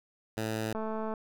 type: tone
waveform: 10% pulse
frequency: 110 Hz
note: A2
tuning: in tune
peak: -23 dBFS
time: 0.37-0.73 s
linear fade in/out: 5 ms
type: click train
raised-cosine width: 1 ms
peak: -23 dBFS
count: 86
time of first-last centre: 0.75-1.138 s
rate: 219 Hz
effects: none